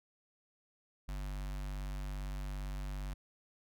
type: tone with notch filter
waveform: square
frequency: 48.79 Hz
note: G1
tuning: 7 cents flat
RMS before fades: -40 dBFS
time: 1.08-3.14 s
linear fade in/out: 10 ms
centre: 410 Hz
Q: 1.3
effects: none